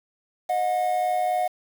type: tone pair together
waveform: triangle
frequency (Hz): 621 / 724.6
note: D#5 / F#5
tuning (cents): -3 / -36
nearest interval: minor third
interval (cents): 267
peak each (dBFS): -26 / -20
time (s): 0.49-1.48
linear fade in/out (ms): 10
effects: 7-bit